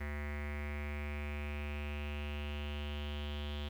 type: tone with low-pass filter sweep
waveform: square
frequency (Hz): 73.42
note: D2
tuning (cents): 0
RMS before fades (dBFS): -40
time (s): 0-3.69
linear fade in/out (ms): 10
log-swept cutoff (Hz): 2000 to 3300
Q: 6.1
effects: 10-bit